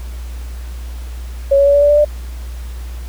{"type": "tone with pitch steps", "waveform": "sine", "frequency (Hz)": [554.4, 560.8, 567.4, 574, 580.6, 587.4, 594.2], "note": ["C#5", "C#5", "C#5", "D5", "D5", "D5", "D5"], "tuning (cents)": [0, 20, 40, -40, -20, 0, 20], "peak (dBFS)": -7, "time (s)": [1.51, 2.049], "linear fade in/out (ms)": 10, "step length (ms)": 77, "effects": ["added 60 Hz sine -24 dBFS peak until 3.08 s", "pink hiss -41 dBFS RMS until 3.08 s"]}